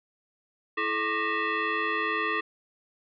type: tone with frequency modulation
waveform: sine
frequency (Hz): 329.6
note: E4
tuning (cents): 0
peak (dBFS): -25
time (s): 0.77-2.41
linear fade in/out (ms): 10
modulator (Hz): 761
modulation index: 3
effects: none